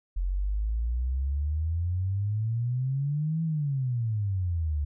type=exponential two-way sweep; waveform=sine; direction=up then down; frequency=43.65 to 164.81 to 71.1 Hz; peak=-25 dBFS; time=0.16-4.85 s; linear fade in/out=10 ms; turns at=3.43 s; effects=none